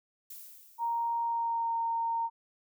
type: noise with exponential decay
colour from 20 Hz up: violet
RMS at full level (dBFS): -44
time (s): 0.3-1.5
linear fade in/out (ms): 5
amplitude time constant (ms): 260
type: tone with pitch glide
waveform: sine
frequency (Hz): 932.3 to 920.5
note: A#5 to A#5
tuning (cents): 0 to -22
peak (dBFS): -28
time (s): 0.78-2.3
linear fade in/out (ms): 50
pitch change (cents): -22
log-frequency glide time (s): 1.22-1.74
effects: none